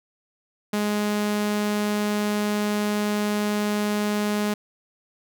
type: tone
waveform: sawtooth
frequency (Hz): 208.4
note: G#3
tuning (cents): +6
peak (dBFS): -18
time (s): 0.73-4.54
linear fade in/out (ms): 5
effects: none

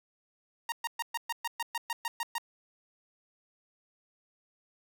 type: tone bursts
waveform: sawtooth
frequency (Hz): 932.3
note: A#5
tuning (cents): 0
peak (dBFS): -27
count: 12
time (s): 0.69-2.382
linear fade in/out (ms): 2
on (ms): 31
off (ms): 120
effects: none

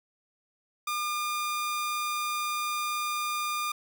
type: tone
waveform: sawtooth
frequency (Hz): 1207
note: D6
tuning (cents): +47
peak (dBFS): -25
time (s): 0.87-3.72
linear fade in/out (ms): 5
effects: none

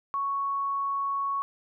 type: tone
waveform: sine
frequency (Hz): 1110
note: C#6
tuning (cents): +2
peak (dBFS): -26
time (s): 0.14-1.42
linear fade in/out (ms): 0
effects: none

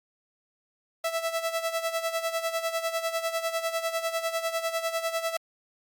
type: tone with tremolo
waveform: sawtooth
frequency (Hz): 659.3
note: E5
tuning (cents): 0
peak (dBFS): -21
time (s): 1.04-5.37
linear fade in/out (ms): 5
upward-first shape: sine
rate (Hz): 10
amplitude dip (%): 70
effects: Opus 48 kbps

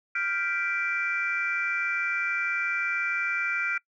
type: chord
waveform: sine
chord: G dominant seventh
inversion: third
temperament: equal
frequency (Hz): 1396.9 / 1568 / 1975.5 / 2349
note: F6 / G6 / B6 / D7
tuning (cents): 0 / 0 / 0 / 0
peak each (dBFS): -29 / -34 / -34 / -29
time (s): 0.15-3.78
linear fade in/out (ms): 5
effects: noise-tail reverb RT60 0.1 s tail -24 dB re dry + tanh soft clip ceiling -16 dBFS

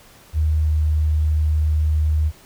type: tone with pitch glide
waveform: sine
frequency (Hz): 77.4 to 76.91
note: D#2 to D#2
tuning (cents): -9 to -20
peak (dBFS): -15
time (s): 0.33-2.32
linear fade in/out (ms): 50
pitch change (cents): -11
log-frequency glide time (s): 0.62-0.7
effects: pink hiss -48 dBFS RMS until 2.45 s

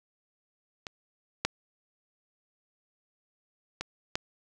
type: clicks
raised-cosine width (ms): 0.2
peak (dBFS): -20 / -8 / -16 / -11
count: 4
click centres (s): 0.868 / 1.45 / 3.81 / 4.155
effects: none

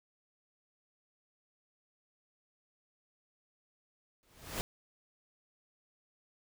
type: noise with exponential growth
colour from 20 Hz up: pink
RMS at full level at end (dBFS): -34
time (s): 4.23-4.61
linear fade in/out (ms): 0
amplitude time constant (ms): 82
effects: none

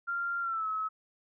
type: tone with pitch glide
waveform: sine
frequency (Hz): 1389 to 1288.5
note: F6 to E6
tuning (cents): -10 to -40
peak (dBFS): -30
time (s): 0.07-0.89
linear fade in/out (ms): 20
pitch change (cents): -130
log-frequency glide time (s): 0.41-0.67
effects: none

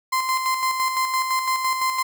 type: tone with tremolo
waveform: 35% pulse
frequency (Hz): 1039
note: C6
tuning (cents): -12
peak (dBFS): -17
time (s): 0.12-2.03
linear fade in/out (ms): 10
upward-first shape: square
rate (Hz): 5.9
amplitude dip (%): 45
effects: none

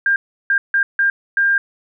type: tone bursts at uneven times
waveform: sine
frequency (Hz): 1600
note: G6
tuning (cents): +35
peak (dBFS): -12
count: 5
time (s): 0.06-0.16 / 0.5-0.58 / 0.74-0.83 / 0.99-1.1 / 1.37-1.58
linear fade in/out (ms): 2
effects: none

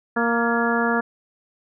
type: harmonic tone with a mistuned harmonic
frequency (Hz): 233.1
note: A#3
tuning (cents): 0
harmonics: 1 / 2 / 3 / 4 / 5 / 6 / 7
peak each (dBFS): -23 / -25 / -27 / -28 / -29 / -26 / -26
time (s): 0.16-1.01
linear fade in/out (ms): 10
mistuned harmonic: 7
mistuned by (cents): +52
effects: none

